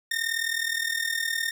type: tone with amplitude modulation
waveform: sawtooth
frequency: 1826 Hz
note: A#6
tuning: 36 cents flat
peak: -19 dBFS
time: 0.11-1.51 s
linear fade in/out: 5 ms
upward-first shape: sine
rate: 39.4 Hz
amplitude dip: 75%
effects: none